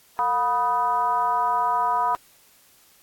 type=tone with frequency modulation; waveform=sine; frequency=981 Hz; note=B5; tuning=12 cents flat; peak=-19 dBFS; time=0.19-2.15 s; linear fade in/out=0 ms; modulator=265 Hz; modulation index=0.95; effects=white hiss -56 dBFS RMS until 3.02 s + AAC 64 kbps